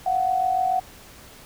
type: tone pair together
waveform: sine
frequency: 699 / 745.9 Hz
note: F5 / F#5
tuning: +1 / +14 cents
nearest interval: minor second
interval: 113 cents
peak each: -26 / -20 dBFS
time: 0.06-0.8 s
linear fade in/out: 5 ms
effects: pink hiss -46 dBFS RMS until 1.45 s